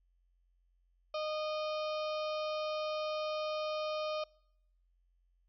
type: harmonic tone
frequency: 615 Hz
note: D#5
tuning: 20 cents flat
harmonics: 1 / 2 / 4 / 5 / 6 / 7 / 8 / 9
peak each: -35 / -41 / -47 / -49 / -51 / -52 / -53 / -54 dBFS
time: 1.14-4.24 s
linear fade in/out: 5 ms
effects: noise-tail reverb RT60 0.8 s tail -26 dB re dry + added 44 Hz sine -69 dBFS peak until 5.48 s